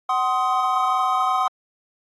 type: chord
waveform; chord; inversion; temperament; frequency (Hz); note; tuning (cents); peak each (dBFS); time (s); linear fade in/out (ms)
triangle; C diminished; second; just; 753.5 / 1046.5 / 1255.8; Gb5 / C6 / Eb6; +31 / 0 / +16; -21; 0.09-1.48; 5
effects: AAC 32 kbps